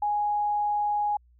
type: tone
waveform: sine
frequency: 830 Hz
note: G#5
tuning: 1 cent flat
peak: -23 dBFS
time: 0.02-1.17 s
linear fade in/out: 5 ms
effects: added 60 Hz sine -56 dBFS peak until 1.39 s